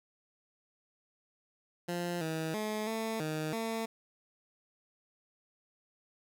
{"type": "tone with pitch steps", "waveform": "15% pulse", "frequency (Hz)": [174.5, 160, 214.2, 222.9, 155.4, 225.3], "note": ["F3", "D#3", "A3", "A3", "D#3", "A3"], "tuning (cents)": [-1, 49, -46, 23, -2, 41], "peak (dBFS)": -27, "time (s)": [1.88, 3.86], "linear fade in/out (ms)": 10, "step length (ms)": 330, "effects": []}